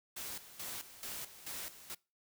white noise with tremolo, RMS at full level -43 dBFS, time 0.16-1.95 s, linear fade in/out 10 ms, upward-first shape square, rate 2.3 Hz, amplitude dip 75%, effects noise-tail reverb RT60 0.3 s tail -24 dB re dry

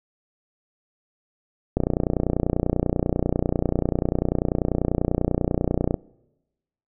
click train, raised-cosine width 2 ms, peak -7 dBFS, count 127, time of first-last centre 1.77-5.942 s, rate 30.2 Hz, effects noise-tail reverb RT60 1.0 s tail -24 dB re dry

